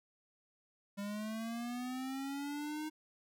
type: linear sweep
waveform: square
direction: up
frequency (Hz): 199.2 to 311.1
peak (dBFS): -39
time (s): 0.97-2.9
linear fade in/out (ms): 20
effects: none